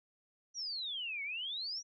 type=exponential two-way sweep; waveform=sine; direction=down then up; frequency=5920 to 2176 to 5920 Hz; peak=-37 dBFS; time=0.54-1.83 s; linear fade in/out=50 ms; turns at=1.23 s; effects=none